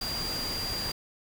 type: tone in noise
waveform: sine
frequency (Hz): 4764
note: D8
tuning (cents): +24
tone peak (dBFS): -32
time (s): 0.01-0.92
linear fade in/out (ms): 5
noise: pink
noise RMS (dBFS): -36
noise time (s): 0.01-0.92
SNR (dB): +1
effects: none